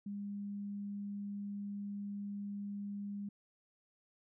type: tone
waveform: sine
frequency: 202.4 Hz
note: G#3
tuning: 44 cents flat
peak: -39 dBFS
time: 0.06-3.29 s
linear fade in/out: 5 ms
effects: none